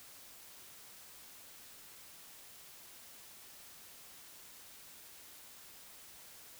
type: silence
effects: white hiss -55 dBFS RMS until 6.59 s